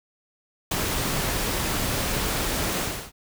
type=noise with ADSR envelope; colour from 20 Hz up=pink; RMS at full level=-23 dBFS; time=0.71-3.12 s; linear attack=7 ms; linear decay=13 ms; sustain=-3 dB; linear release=310 ms; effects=none